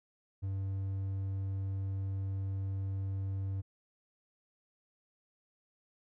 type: tone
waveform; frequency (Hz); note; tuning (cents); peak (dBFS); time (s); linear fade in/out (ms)
triangle; 96.9; G2; -20; -31; 0.42-3.62; 20
effects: none